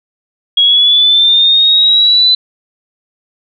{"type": "linear sweep", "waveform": "sine", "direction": "up", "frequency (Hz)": [3300, 4019], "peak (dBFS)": -5, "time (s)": [0.57, 2.35], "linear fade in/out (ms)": 5, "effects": []}